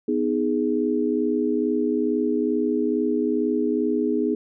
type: chord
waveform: sine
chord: G# minor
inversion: first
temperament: just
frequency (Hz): 249.2 / 311.5 / 415.3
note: B3 / D#4 / G#4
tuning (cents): +16 / +2 / 0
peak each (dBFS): -24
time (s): 0.08-4.35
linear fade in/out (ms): 5
effects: none